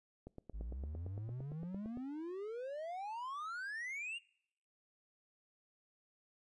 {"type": "click train", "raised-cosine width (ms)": 2, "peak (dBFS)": -35, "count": 16, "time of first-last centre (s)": [0.27, 1.973], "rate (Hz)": 8.81}
{"type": "exponential sweep", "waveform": "triangle", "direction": "up", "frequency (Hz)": [50, 2869], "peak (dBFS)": -39, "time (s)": [0.53, 4.19], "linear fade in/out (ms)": 20}
{"effects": ["noise-tail reverb RT60 0.7 s tail -24 dB re dry", "resampled to 24000 Hz"]}